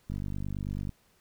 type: click train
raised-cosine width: 5 ms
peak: -23 dBFS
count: 40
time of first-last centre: 0.1-0.893 s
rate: 49.2 Hz
effects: pink hiss -66 dBFS RMS until 1.2 s